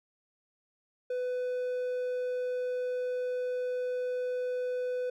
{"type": "tone", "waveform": "triangle", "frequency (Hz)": 499.6, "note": "B4", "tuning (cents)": 20, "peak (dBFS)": -28, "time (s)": [1.1, 5.1], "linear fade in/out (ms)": 5, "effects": []}